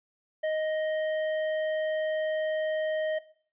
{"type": "tone with tanh clipping", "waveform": "sine", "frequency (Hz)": 624, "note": "D#5", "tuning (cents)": 5, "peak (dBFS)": -28, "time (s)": [0.43, 3.19], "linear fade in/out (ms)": 10, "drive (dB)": 11, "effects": ["noise-tail reverb RT60 0.5 s tail -18 dB re dry", "resampled to 8000 Hz"]}